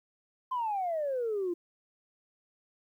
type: exponential sweep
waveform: sine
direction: down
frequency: 1046.5 to 337.9 Hz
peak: -28 dBFS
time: 0.51-1.54 s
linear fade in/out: 10 ms
effects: tanh soft clip ceiling -25 dBFS + 11-bit